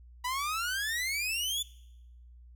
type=exponential sweep; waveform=sawtooth; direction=up; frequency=972 to 3520 Hz; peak=-27 dBFS; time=0.24-1.63 s; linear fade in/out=10 ms; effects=noise-tail reverb RT60 0.9 s tail -22 dB re dry + added 60 Hz sine -50 dBFS peak until 2.55 s